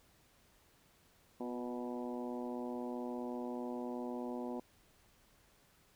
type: harmonic tone with a mistuned harmonic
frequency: 123 Hz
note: B2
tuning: 7 cents flat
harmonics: 2 / 3 / 4 / 5 / 6 / 7 / 8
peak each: -41 / -45 / -47 / -49 / -51 / -52 / -53 dBFS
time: 1.4-4.6 s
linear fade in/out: 5 ms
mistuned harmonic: 3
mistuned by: -37 cents
effects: pink hiss -68 dBFS RMS until 5.95 s